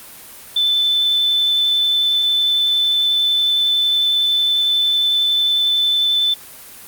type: tone with vibrato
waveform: sine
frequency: 3520 Hz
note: A7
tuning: in tune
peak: -13 dBFS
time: 0.56-6.34 s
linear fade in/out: 5 ms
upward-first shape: triangle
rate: 11 Hz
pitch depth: 8 cents each way
effects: white hiss -38 dBFS RMS until 6.87 s + Opus 32 kbps